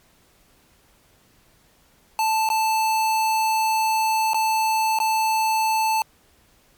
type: tone with dropouts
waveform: square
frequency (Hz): 880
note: A5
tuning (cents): 0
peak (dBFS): -19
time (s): 2.19-6.02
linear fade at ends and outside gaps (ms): 1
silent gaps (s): 2.49-2.501 / 4.334-4.344 / 4.988-5.001
effects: pink hiss -58 dBFS RMS until 6.77 s + MP3 96 kbps